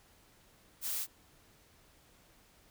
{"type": "noise", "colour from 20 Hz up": "blue", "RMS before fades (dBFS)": -36, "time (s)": [0.81, 1.07], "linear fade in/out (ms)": 50, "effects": ["pink hiss -64 dBFS RMS until 2.7 s"]}